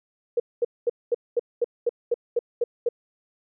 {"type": "tone bursts", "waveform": "sine", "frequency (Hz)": 476.4, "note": "A#4", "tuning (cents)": 38, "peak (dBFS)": -18, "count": 11, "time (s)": [0.37, 2.889], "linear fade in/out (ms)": 5, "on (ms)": 29, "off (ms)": 220, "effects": []}